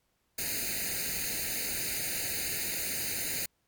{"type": "noise with comb filter", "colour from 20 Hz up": "white", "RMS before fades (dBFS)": -33, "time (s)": [0.38, 3.46], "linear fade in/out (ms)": 5, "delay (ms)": 0.45, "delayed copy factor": 1, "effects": ["pink hiss -75 dBFS RMS until 3.67 s", "MP3 96 kbps"]}